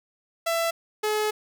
sawtooth tone pair in turn, 667 / 426 Hz, E5 / G#4, +20 / +44 cents, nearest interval minor sixth, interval 776 cents, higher first, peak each -19 dBFS, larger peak neither, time 0.46-0.71 / 1.03-1.31 s, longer second, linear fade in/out 10 ms, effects none

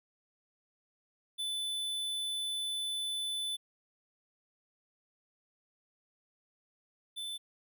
square tone pair in turn, 3500 / 3519 Hz, A7 / A7, -10 / 0 cents, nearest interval unison, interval 10 cents, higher second, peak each -34 / -38 dBFS, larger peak first, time 1.38-3.57 / 7.16-7.38 s, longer first, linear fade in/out 20 ms, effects none

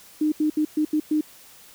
sine tone bursts at uneven times, 305.6 Hz, D#4, 31 cents flat, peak -18 dBFS, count 6, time 0.21-0.32 / 0.4-0.5 / 0.57-0.65 / 0.77-0.85 / 0.93-1 / 1.11-1.21 s, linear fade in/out 5 ms, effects white hiss -49 dBFS RMS until 1.74 s

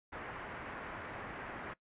white low-pass noise, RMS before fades -45 dBFS, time 0.12-1.74 s, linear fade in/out 10 ms, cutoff 1900 Hz, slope 24 dB/octave, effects noise-tail reverb RT60 0.1 s tail -20 dB re dry + resampled to 8000 Hz

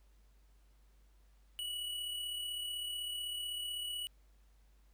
square tone with amplitude modulation, 2938 Hz, F#7, 13 cents flat, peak -37 dBFS, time 1.59-4.07 s, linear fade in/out 0 ms, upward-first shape sine, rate 35.9 Hz, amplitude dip 35%, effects added 50 Hz sine -62 dBFS peak until 4.93 s + pink hiss -75 dBFS RMS until 4.93 s

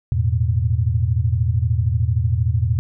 sine tone cluster, 83.3 / 107.2 / 120.3 Hz, E2 / A2 / B2, +19 / -45 / -45 cents, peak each -20 dBFS, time 0.12-2.79 s, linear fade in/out 0 ms, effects none

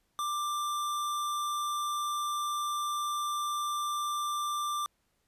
square tone, 1183 Hz, D6, 12 cents sharp, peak -31 dBFS, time 0.19-4.86 s, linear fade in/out 0 ms, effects pink hiss -75 dBFS RMS until 5.27 s + resampled to 32000 Hz

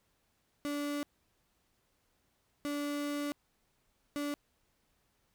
35% pulse tone bursts at uneven times, 289.8 Hz, D4, 23 cents flat, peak -32 dBFS, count 3, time 0.65-1.03 / 2.65-3.32 / 4.16-4.34 s, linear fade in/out 0 ms, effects pink hiss -75 dBFS RMS until 5.34 s

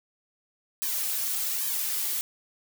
blue noise with flanger, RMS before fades -29 dBFS, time 0.82-2.21 s, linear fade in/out 0 ms, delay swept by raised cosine 1.4 to 4 ms, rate 1.2 Hz, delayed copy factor -0.95, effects none

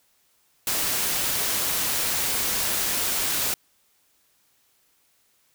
white noise, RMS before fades -25 dBFS, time 0.67-3.54 s, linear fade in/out 2 ms, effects white hiss -65 dBFS RMS until 5.54 s

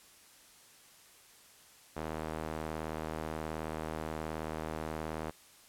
sawtooth tone with band-pass filter, 78.7 Hz, D#2, 20 cents sharp, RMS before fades -39 dBFS, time 1.96-5.31 s, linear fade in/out 10 ms, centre 720 Hz, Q 0.64, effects white hiss -59 dBFS RMS until 5.68 s + low-pass 12000 Hz 12 dB/octave

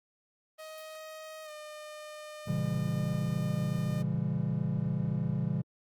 sawtooth tone with pitch glide, 628 to 606.3 Hz, D#5 to D#5, +16 to -45 cents, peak -39 dBFS, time 0.58-4.03 s, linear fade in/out 20 ms, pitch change -61 cents, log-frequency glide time 1.44-1.5 s
violet noise with exponential decay, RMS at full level -48 dBFS, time 0.78-0.9 s, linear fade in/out 0 ms, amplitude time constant 24 ms
triangle chord, A# diminished seventh, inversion none, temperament just, 116.54 / 139.85 / 167.82 / 201.4 Hz, A#2 / C#3 / E3 / G3, 0 / +16 / +31 / +47 cents, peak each -34 / -31 / -31 / -34 dBFS, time 2.47-5.62 s, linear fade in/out 10 ms
effects Opus 24 kbps

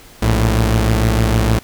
sawtooth tone pair together, 58.27 / 110 Hz, A#1 / A2, 0 / 0 cents, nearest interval major seventh, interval 1100 cents, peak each -11 dBFS, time 0.22-1.59 s, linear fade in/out 5 ms, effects pink hiss -42 dBFS RMS until 1.63 s

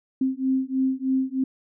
sine beating tone pair, 261.6 / 264.8 Hz, C4 / C4, 0 / +21 cents, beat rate 3.2 Hz, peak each -24 dBFS, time 0.21-1.44 s, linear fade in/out 5 ms, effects none

